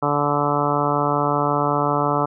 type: harmonic tone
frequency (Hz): 145.4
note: D3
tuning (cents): -17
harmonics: 1 / 2 / 3 / 4 / 5 / 6 / 7 / 8 / 9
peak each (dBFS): -26 / -26 / -26 / -26 / -26 / -26 / -26 / -26 / -26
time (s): 0.02-2.26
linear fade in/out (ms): 10
effects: none